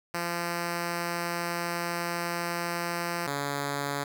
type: tone pair in turn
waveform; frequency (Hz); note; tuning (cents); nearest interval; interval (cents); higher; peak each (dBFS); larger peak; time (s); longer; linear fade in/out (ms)
5% pulse; 172 / 141.94; F3 / C#3; -26 / +41; minor third; 333; first; -18; neither; 0.14-3.27 / 3.27-4.04; first; 5
effects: none